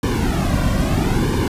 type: noise with flanger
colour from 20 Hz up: brown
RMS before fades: -18 dBFS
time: 0.03-1.48 s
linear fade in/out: 2 ms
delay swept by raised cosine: 1.5 to 2.38 ms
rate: 0.77 Hz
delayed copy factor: -0.8
effects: resampled to 32000 Hz